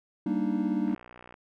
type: chord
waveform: triangle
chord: Eb major seventh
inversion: first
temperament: equal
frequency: 196 / 233.1 / 293.7 / 311.1 Hz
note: G3 / Bb3 / D4 / Eb4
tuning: 0 / 0 / 0 / 0 cents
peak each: -29 dBFS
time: 0.26-0.95 s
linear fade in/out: 5 ms
type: click train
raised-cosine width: 0.5 ms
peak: -32 dBFS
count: 29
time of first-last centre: 0.88-1.341 s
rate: 60.7 Hz
effects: none